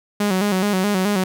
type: tone with vibrato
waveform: sawtooth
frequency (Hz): 196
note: G3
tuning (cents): 0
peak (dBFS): -13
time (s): 0.2-1.24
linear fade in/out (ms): 5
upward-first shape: square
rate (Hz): 4.7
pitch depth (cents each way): 86
effects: none